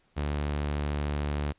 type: tone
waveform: sawtooth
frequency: 73.2 Hz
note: D2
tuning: 5 cents flat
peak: -24 dBFS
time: 0.16-1.53 s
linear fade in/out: 20 ms
effects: pink hiss -68 dBFS RMS until 1.58 s + resampled to 8000 Hz